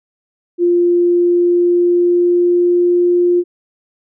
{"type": "tone with pitch glide", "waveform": "sine", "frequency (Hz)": [349.2, 352.2], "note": ["F4", "F4"], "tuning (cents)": [0, 15], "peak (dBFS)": -9, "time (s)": [0.58, 3.44], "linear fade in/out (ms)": 50, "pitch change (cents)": 15, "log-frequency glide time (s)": [0.83, 3.11], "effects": []}